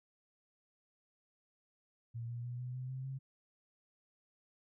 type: tone with pitch steps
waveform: sine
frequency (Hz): 116.54 / 119.26 / 122.05 / 124.9 / 127.82 / 130.81 / 133.87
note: A#2 / A#2 / B2 / B2 / C3 / C3 / C3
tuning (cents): 0 / +40 / -20 / +20 / -40 / 0 / +40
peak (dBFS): -39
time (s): 2.14-3.19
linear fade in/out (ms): 20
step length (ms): 150
effects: none